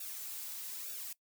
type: noise with flanger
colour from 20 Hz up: blue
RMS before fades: -43 dBFS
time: 0-1.13 s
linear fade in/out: 5 ms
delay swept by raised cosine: 0.95 to 4.45 ms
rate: 1.1 Hz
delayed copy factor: -0.9
effects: noise-tail reverb RT60 0.1 s tail -20 dB re dry